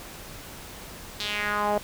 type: tone with band-pass filter sweep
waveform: sawtooth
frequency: 207.7 Hz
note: G#3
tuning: in tune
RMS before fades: -27 dBFS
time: 1.2-1.78 s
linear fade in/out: 2 ms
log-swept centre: 4100 to 630 Hz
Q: 2.9
effects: pink hiss -42 dBFS RMS until 1.83 s